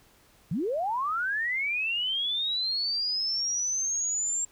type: linear sweep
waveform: sine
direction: up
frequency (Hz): 135.1 to 7450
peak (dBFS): -26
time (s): 0.51-4.45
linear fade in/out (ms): 5
effects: pink hiss -60 dBFS RMS until 4.51 s